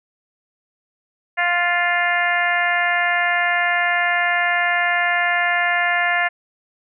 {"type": "harmonic tone", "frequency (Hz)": 350, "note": "F4", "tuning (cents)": 4, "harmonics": [2, 3, 4, 5, 6, 7, 8], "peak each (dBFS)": [-22, -28, -26, -20, -22, -31, -32], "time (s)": [1.37, 6.29], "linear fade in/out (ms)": 20, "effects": []}